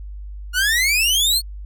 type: exponential sweep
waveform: sawtooth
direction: up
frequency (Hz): 1416 to 4424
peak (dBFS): -12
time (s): 0.53-1.42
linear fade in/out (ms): 50
effects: added 50 Hz sine -30 dBFS peak until 1.65 s